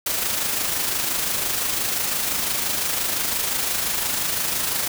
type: noise with amplitude modulation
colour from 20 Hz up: white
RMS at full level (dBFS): -22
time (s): 0.06-4.88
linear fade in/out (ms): 5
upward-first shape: sine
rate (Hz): 25.8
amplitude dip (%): 40
effects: none